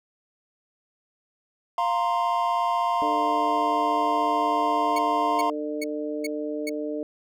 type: chord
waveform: triangle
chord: F suspended fourth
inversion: none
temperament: just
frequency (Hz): 698.5 / 931.3 / 1047.7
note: F5 / Bb5 / C6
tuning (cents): 0 / -2 / +2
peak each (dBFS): -24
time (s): 1.78-5.5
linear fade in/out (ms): 2
type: harmonic tone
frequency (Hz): 150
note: D3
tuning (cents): +37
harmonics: 2 / 3 / 4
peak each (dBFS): -30 / -32 / -33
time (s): 3.02-7.03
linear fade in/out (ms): 0
type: tone bursts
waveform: sawtooth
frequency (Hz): 2217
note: C#7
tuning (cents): 0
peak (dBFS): -26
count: 5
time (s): 4.96-6.695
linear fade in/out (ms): 5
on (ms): 27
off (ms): 400
effects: none